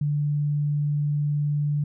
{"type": "tone", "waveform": "sine", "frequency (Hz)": 146.83, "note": "D3", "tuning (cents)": 0, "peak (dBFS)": -21, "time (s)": [0.01, 1.84], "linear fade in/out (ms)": 5, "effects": []}